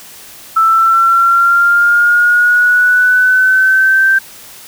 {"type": "linear sweep", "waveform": "sine", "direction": "up", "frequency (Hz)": [1320, 1568], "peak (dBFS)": -6, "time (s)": [0.56, 4.19], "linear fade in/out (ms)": 10, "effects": ["white hiss -35 dBFS RMS until 4.67 s"]}